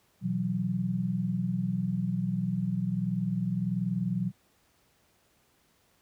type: chord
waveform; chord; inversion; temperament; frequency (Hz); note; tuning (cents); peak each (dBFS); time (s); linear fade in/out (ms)
sine; B suspended fourth; none; equal; 123.47 / 164.81 / 185; B2 / E3 / F#3; 0 / 0 / 0; -33 / -33 / -29; 0.21-4.32; 50
effects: pink hiss -67 dBFS RMS until 6.01 s + high-pass 60 Hz 12 dB/octave